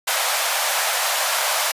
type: high-pass noise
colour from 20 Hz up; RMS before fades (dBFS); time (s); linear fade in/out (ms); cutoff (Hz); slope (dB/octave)
pink; -21; 0.07-1.72; 10; 580; 48
effects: resampled to 32000 Hz